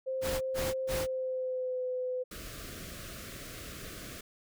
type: tone with pitch glide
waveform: sine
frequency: 524 to 506.2 Hz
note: C5 to B4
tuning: +2 to +43 cents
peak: -31 dBFS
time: 0.06-2.24 s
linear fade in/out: 20 ms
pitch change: -59 cents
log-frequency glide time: 0.9-1.83 s
type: noise bursts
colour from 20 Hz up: pink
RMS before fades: -35 dBFS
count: 3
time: 0.21-1.07 s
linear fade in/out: 50 ms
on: 200 ms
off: 130 ms
type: band-stop noise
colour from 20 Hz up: pink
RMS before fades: -44 dBFS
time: 2.31-4.21 s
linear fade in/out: 5 ms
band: 690 to 1100 Hz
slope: 96 dB/octave
effects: none